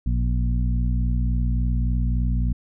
harmonic tone with a mistuned harmonic, 59.8 Hz, A#1, 45 cents sharp, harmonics 1 / 2 / 3 / 4, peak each -20 / -26 / -30 / -32 dBFS, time 0.06-2.53 s, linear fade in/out 5 ms, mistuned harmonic 1, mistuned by -110 cents, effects none

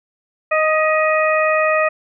harmonic tone with a mistuned harmonic, 623 Hz, D#5, 2 cents sharp, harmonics 1 / 2 / 3 / 4, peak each -16 / -19 / -21 / -22 dBFS, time 0.51-1.89 s, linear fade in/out 10 ms, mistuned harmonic 3, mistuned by +29 cents, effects none

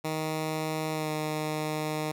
10% pulse tone with pitch glide, 156.8 to 154.02 Hz, D#3 to D#3, +14 to -17 cents, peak -21 dBFS, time 0.04-2.12 s, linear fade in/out 10 ms, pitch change -31 cents, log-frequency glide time 0.92-1.1 s, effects none

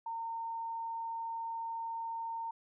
sine tone, 914 Hz, A#5, 34 cents flat, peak -36 dBFS, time 0.06-2.51 s, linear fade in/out 5 ms, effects none

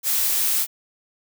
blue noise, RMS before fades -21 dBFS, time 0.03-0.67 s, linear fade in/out 50 ms, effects none

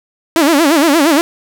sawtooth tone with vibrato, 306.1 Hz, D#4, 28 cents flat, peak -4 dBFS, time 0.36-1.21 s, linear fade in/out 0 ms, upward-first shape sine, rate 8.6 Hz, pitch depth 190 cents each way, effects none

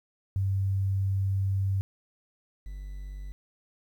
sine / triangle tone pair in turn, 97.1 / 48.38 Hz, G2 / G1, -16 / -22 cents, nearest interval octave, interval 1206 cents, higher first, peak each -24 / -34 dBFS, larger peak first, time 0.36-1.81 / 2.66-3.32 s, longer first, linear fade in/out 0 ms, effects 10-bit

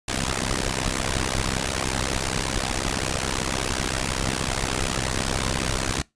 pink noise with amplitude modulation, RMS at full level -21 dBFS, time 0.08-6.02 s, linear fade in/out 5 ms, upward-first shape sine, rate 65.4 Hz, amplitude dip 100%, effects noise-tail reverb RT60 0.2 s tail -23 dB re dry + resampled to 22050 Hz

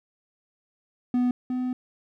triangle tone pair in turn, 247.5 / 252.3 Hz, B3 / B3, +4 / +37 cents, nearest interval unison, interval 33 cents, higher second, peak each -18 / -23 dBFS, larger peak first, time 1.14-1.31 / 1.5-1.73 s, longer second, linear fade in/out 2 ms, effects none

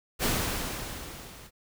pink noise with level ramp, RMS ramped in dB -25 to -49 dBFS, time 0.19-1.51 s, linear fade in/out 50 ms, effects none

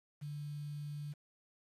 sine tone with quantisation, 146.83 Hz, D3, in tune, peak -40 dBFS, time 0.21-1.14 s, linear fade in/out 20 ms, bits 10, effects resampled to 32000 Hz

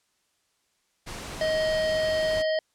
pink noise, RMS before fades -37 dBFS, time 1.06-2.43 s, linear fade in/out 20 ms
harmonic tone, 629 Hz, D#5, 19 cents sharp, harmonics 1 / 3 / 5 / 7 / 8, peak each -23 / -33 / -37 / -40 / -41 dBFS, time 1.41-2.59 s, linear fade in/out 2 ms
effects white hiss -71 dBFS RMS until 2.74 s + low-pass 9000 Hz 12 dB/octave

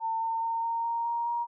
sine tone with pitch steps, 900 / 907.3 / 914.7 / 922.1 / 929.6 / 937.1 / 944.7 Hz, A5 / A#5 / A#5 / A#5 / A#5 / A#5 / A#5, +39 / -47 / -33 / -19 / -5 / +9 / +23 cents, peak -27 dBFS, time 0-1.47 s, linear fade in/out 50 ms, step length 210 ms, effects none

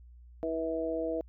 harmonic tone, 162.2 Hz, E3, 28 cents flat, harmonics 2 / 3 / 4, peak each -35 / -34 / -34 dBFS, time 0.43-1.21 s, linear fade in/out 0 ms, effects added 60 Hz sine -50 dBFS peak until 1.28 s

